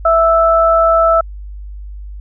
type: tone pair together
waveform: sine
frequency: 659.2 / 1318.5 Hz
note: E5 / E6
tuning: 0 / 0 cents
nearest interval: octave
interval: 1200 cents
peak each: -10 / -11 dBFS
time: 0.05-1.21 s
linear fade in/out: 5 ms
effects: added 50 Hz sine -26 dBFS peak until 2.2 s